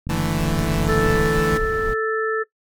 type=click train; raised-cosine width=5 ms; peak=-16 dBFS; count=54; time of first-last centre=0.07-1.215 s; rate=46.3 Hz
type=chord; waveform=sawtooth; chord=D suspended second; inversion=none; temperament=equal; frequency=146.83 / 164.81 / 220 Hz; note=D3 / E3 / A3; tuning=0 / 0 / 0 cents; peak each=-21 / -19 / -22 dBFS; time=0.09-1.58 s; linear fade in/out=10 ms
type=noise; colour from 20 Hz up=brown; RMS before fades=-27 dBFS; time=0.39-1.94 s; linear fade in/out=5 ms
type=harmonic tone; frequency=440 Hz; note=A4; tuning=in tune; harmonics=1 / 3 / 4; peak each=-20 / -25 / -26 dBFS; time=0.88-2.44 s; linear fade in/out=20 ms
effects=noise-tail reverb RT60 0.1 s tail -18 dB re dry + MP3 96 kbps